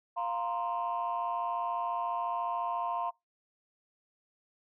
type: chord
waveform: sine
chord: F suspended fourth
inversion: none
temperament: equal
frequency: 698.5 / 932.3 / 1046.5 Hz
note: F5 / Bb5 / C6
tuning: 0 / 0 / 0 cents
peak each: -34 dBFS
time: 0.16-3.11 s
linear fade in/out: 20 ms
effects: noise-tail reverb RT60 0.2 s tail -25 dB re dry + tanh soft clip ceiling -24 dBFS